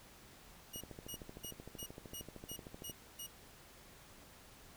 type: tone bursts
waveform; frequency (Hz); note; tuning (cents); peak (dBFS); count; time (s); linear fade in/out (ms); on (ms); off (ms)
10% pulse; 2891; F#7; -41; -36; 8; 0.73-3.268; 10; 81; 270
type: click train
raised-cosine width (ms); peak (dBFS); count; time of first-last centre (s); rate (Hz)
2; -35; 29; 0.76-2.897; 13.1
effects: pink hiss -59 dBFS RMS until 4.76 s